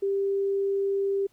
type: tone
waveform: sine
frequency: 394.6 Hz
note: G4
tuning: 11 cents sharp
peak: -23 dBFS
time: 0.02-1.27 s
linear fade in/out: 10 ms
effects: pink hiss -66 dBFS RMS until 1.32 s